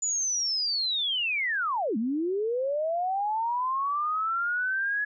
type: linear two-way sweep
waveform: sine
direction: down then up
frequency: 7010 to 208.3 to 1696 Hz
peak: -25 dBFS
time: 0.02-5.05 s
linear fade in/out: 10 ms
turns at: 1.97 s
effects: none